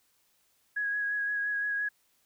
sine tone with vibrato, 1661.2 Hz, G#6, in tune, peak -28 dBFS, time 0.76-1.89 s, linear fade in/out 10 ms, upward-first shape sine, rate 5.8 Hz, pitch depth 19 cents each way, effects white hiss -70 dBFS RMS until 2.25 s

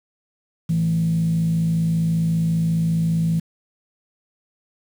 sine tone with frequency modulation, 164.81 Hz, E3, in tune, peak -16 dBFS, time 0.69-3.4 s, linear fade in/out 10 ms, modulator 54.8 Hz, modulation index 0.41, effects tanh soft clip ceiling -12 dBFS + 7-bit

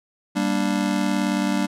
square chord, G minor, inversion none, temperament just, 196 / 235.2 / 294 Hz, G3 / Bb3 / D4, 0 / +16 / +2 cents, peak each -24 / -27 / -25 dBFS, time 0.35-1.67 s, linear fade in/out 20 ms, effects low-pass 10000 Hz 12 dB/octave

